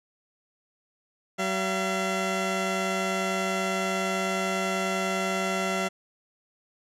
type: tone pair together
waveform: 15% pulse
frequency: 189.8 / 679.1 Hz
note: F#3 / F5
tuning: +44 / -49 cents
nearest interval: octave + minor seventh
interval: 2207 cents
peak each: -22 dBFS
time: 1.38-5.89 s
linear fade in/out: 20 ms
effects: low-pass 9000 Hz 12 dB/octave